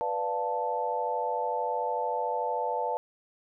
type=chord; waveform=sine; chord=B half-diminished seventh; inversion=none; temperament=equal; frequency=493.9 / 587.3 / 698.5 / 880 Hz; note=B4 / D5 / F5 / A5; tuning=0 / 0 / 0 / 0 cents; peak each=-33 / -35 / -35 / -30 dBFS; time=0.01-2.97 s; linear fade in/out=0 ms; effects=none